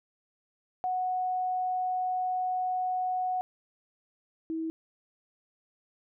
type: tone pair in turn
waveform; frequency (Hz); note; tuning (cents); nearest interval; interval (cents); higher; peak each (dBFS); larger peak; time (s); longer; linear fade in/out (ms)
sine; 737 / 322.9; F#5 / E4; -7 / -36; octave + major second; 1429; first; -27 / -30; first; 0.84-3.41 / 4.5-4.7; first; 0
effects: none